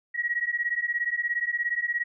sine beating tone pair, 1900 / 1917 Hz, A#6 / A#6, +33 / +48 cents, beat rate 17 Hz, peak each -28 / -28 dBFS, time 0.14-2.04 s, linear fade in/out 20 ms, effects none

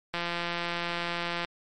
click train, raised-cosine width 0.3 ms, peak -15 dBFS, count 226, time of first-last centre 0.14-1.448 s, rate 172 Hz, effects MP3 64 kbps

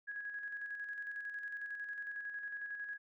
sine tone with tremolo, 1661.2 Hz, G#6, in tune, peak -39 dBFS, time 0.07-2.98 s, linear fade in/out 20 ms, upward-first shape square, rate 11 Hz, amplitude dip 40%, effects none

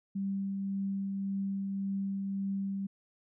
sine tone with tremolo, 196 Hz, G3, in tune, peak -30 dBFS, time 0.15-2.87 s, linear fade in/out 10 ms, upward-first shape triangle, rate 1.8 Hz, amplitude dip 25%, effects none

